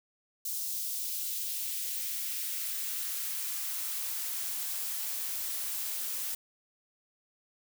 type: noise with high-pass filter sweep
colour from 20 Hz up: blue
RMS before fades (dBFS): -35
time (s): 0.45-6.35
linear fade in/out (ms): 5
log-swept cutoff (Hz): 5000 to 250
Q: 1
effects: none